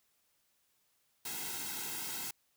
white noise with comb filter, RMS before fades -40 dBFS, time 1.25-2.31 s, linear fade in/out 5 ms, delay 1.7 ms, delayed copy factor -0.9, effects white hiss -75 dBFS RMS until 2.56 s

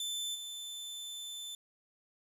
sawtooth tone with level steps, 3530 Hz, A7, 5 cents sharp, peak -32 / -38 dBFS, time 0-1.55 s, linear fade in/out 2 ms, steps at 0.34 s, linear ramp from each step 20 ms, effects resampled to 32000 Hz + 10-bit

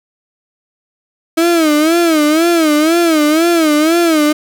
35% pulse tone with vibrato, 320 Hz, D#4, 49 cents sharp, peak -7 dBFS, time 1.37-4.33 s, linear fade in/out 10 ms, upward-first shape sine, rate 2 Hz, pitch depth 130 cents each way, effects none

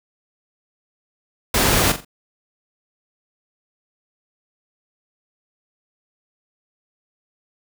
pink noise with echo, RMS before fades -17 dBFS, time 1.54-1.92 s, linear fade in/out 5 ms, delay 43 ms, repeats 3, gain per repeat -10 dB, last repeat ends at 2.049 s, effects none

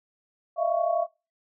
sine tone cluster, 614 / 657 / 689 / 1114 Hz, D#5 / E5 / F5 / C#6, -23 / -6 / -24 / +8 cents, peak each -31 / -26 / -25 / -34 dBFS, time 0.56-1.07 s, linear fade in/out 50 ms, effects noise-tail reverb RT60 0.3 s tail -25 dB re dry

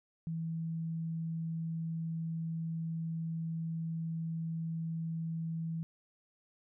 sine tone, 163.5 Hz, E3, 14 cents flat, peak -34 dBFS, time 0.27-5.83 s, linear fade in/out 0 ms, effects none

